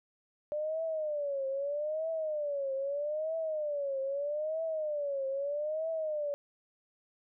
sine tone with vibrato, 591 Hz, D5, 11 cents sharp, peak -31 dBFS, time 0.52-6.34 s, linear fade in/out 0 ms, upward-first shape triangle, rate 0.79 Hz, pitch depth 180 cents each way, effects none

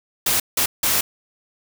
white noise bursts at uneven times, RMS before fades -19 dBFS, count 3, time 0.26-0.4 / 0.57-0.66 / 0.83-1.01 s, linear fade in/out 5 ms, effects none

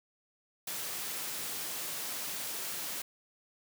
white high-pass noise, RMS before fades -38 dBFS, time 0.67-3.02 s, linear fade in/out 5 ms, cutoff 130 Hz, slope 12 dB/octave, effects none

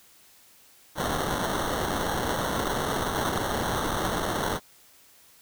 blue noise with sample-and-hold, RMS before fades -28 dBFS, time 0.95-4.6 s, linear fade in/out 50 ms, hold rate 2450 Hz, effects white hiss -56 dBFS RMS until 5.41 s

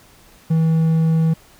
triangle tone, 161.6 Hz, E3, 34 cents flat, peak -11 dBFS, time 0.5-1.34 s, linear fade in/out 10 ms, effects pink hiss -49 dBFS RMS until 1.59 s

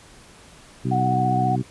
harmonic tone, 63.5 Hz, B1, 49 cents sharp, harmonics 2 / 3 / 4 / 5 / 6, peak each -23 / -27 / -29 / -31 / -33 dBFS, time 0.84-1.63 s, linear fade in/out 20 ms
sine tone with vibrato, 740 Hz, F#5, in tune, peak -20 dBFS, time 0.91-1.56 s, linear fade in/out 10 ms, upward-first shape triangle, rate 15 Hz, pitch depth 28 cents each way
effects pink hiss -48 dBFS RMS until 1.7 s + resampled to 24000 Hz

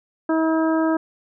harmonic tone, 320.9 Hz, E4, 46 cents flat, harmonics 1 / 2 / 3 / 4 / 5, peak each -18 / -24 / -28 / -30 / -32 dBFS, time 0.29-0.97 s, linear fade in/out 5 ms, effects none

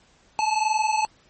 square tone pair together, 858.4 / 880 Hz, A5 / A5, -43 / 0 cents, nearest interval unison, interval 43 cents, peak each -23 / -25 dBFS, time 0.39-1.05 s, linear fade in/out 0 ms, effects pink hiss -58 dBFS RMS until 1.29 s + MP3 32 kbps

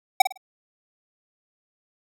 square tone with echo, 760 Hz, F#5, 46 cents sharp, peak -9 dBFS, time 0.2-0.22 s, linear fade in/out 5 ms, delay 52 ms, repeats 3, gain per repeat -12 dB, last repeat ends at 0.376 s, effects none

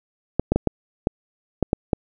clicks, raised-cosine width 2 ms, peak -4 dBFS, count 8, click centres 0.396 / 0.52 / 0.56 / 0.673 / 1.071 / 1.627 / 1.731 / 1.932 s, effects none

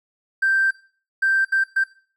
triangle tone bursts at uneven times, 1568 Hz, G6, in tune, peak -12 dBFS, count 4, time 0.42-0.71 / 1.22-1.45 / 1.52-1.64 / 1.76-1.84 s, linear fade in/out 10 ms, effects noise-tail reverb RT60 0.4 s tail -20 dB re dry + tanh soft clip ceiling -13 dBFS

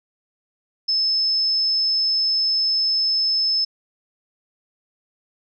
sine tone, 5230 Hz, E8, 15 cents flat, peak -17 dBFS, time 0.88-3.65 s, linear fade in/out 10 ms, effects none

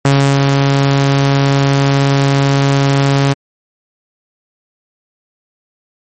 sawtooth tone with ADSR envelope, 138.59 Hz, C#3, in tune, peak -3 dBFS, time 0.05-3.34 s, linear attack 3 ms, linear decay 320 ms, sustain -2 dB, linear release 18 ms, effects MP3 32 kbps

